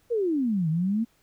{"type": "exponential two-way sweep", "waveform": "sine", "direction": "down then up", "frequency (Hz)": [493.9, 153.6, 235.6], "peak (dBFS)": -22, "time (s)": [0.1, 1.05], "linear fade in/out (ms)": 20, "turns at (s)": 0.69, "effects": ["pink hiss -65 dBFS RMS until 1.22 s"]}